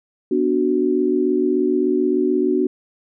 sine chord, B minor, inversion none, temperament equal, 246.9 / 293.7 / 370 Hz, B3 / D4 / F#4, 0 / 0 / 0 cents, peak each -22 / -20 / -18 dBFS, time 0.31-2.67 s, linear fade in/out 5 ms, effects none

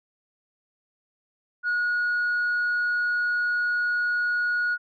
sine tone, 1450 Hz, F#6, 35 cents flat, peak -20 dBFS, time 1.63-4.78 s, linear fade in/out 50 ms, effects tanh soft clip ceiling -20 dBFS

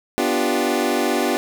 25% pulse chord, G dominant seventh, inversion first, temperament equal, 246.9 / 293.7 / 349.2 / 392 Hz, B3 / D4 / F4 / G4, 0 / 0 / 0 / 0 cents, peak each -20 dBFS, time 0.18-1.37 s, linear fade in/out 0 ms, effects none

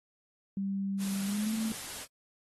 sine tone with pitch glide, 196 to 221.3 Hz, G3 to A3, 0 to +10 cents, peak -30 dBFS, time 0.57-1.72 s, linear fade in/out 2 ms, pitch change +210 cents, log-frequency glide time 1.24-1.53 s
white noise, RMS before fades -41 dBFS, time 0.98-2.07 s, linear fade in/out 50 ms
effects AAC 32 kbps

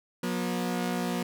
sawtooth tone pair together, 180.25 / 240.6 Hz, F#3 / B3, -45 / -45 cents, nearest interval perfect fourth, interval 500 cents, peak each -27 dBFS, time 0.23-1.23 s, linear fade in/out 5 ms, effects none

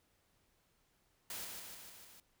white noise with echo, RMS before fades -44 dBFS, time 1.3-1.45 s, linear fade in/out 2 ms, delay 150 ms, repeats 5, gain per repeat -3 dB, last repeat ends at 2.2 s, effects pink hiss -75 dBFS RMS until 2.4 s

